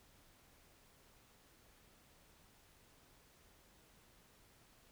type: silence
effects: pink hiss -67 dBFS RMS until 4.91 s